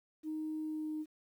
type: tone with pitch glide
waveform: sine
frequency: 311.1 to 308.4 Hz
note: D#4 to D#4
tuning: 0 to -15 cents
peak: -35 dBFS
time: 0.23-1.06 s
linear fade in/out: 50 ms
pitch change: -15 cents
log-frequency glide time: 0.6-0.93 s
effects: tanh soft clip ceiling -31 dBFS + 11-bit